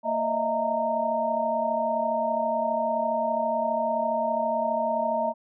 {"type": "tone cluster", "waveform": "sine", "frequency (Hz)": [229.9, 611, 643, 678, 922], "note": ["A#3", "D#5", "E5", "E5", "A#5"], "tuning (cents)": [-24, -32, -43, 49, -19], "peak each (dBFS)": [-34, -31, -27, -35, -27], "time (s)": [0.03, 5.34], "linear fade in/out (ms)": 50, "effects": []}